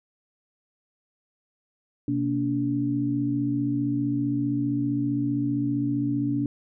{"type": "tone cluster", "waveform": "sine", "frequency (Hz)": [126.5, 231.1, 286.4], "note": ["B2", "A#3", "D4"], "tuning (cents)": [42, -15, -43], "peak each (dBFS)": [-29, -32, -24], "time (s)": [2.08, 6.46], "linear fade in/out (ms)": 2, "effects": []}